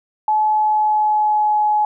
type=tone with pitch glide; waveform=sine; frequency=857 to 845.2 Hz; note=A5 to G#5; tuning=-46 to +30 cents; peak=-13 dBFS; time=0.28-1.85 s; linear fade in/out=2 ms; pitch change=-24 cents; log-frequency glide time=0.45-1.61 s; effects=none